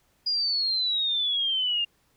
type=exponential sweep; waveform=sine; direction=down; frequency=4907 to 2794 Hz; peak=-23 dBFS; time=0.26-1.85 s; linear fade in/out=10 ms; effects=pink hiss -67 dBFS RMS until 2.16 s